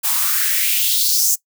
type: noise with high-pass filter sweep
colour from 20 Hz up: blue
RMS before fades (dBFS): -17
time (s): 0.03-1.36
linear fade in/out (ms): 20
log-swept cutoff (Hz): 820 to 6900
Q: 3.3
effects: noise-tail reverb RT60 0.1 s tail -20 dB re dry